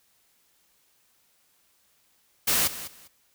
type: noise with echo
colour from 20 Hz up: white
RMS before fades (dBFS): -23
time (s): 2.47-2.68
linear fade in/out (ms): 10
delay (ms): 200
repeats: 2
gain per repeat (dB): -14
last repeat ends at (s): 3.08
effects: white hiss -66 dBFS RMS until 3.34 s